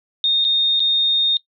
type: tone with dropouts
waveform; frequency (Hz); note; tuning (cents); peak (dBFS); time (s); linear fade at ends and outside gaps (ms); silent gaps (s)
sine; 3680; A#7; -23; -14; 0.24-1.37; 1; 0.444-0.449 / 0.796-0.802
effects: noise-tail reverb RT60 0.1 s tail -19 dB re dry